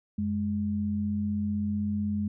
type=tone pair together; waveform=sine; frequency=91.83 / 207.7 Hz; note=F#2 / G#3; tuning=-13 / 0 cents; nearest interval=octave + major second; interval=1413 cents; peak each=-33 / -27 dBFS; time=0.18-2.28 s; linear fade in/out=5 ms; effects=none